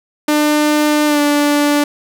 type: tone with pitch glide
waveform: sawtooth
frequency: 299.7 to 291.7 Hz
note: D4 to D4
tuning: +35 to -12 cents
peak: -7 dBFS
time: 0.28-1.84 s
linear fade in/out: 5 ms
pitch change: -47 cents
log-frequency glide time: 1.06-1.2 s
effects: none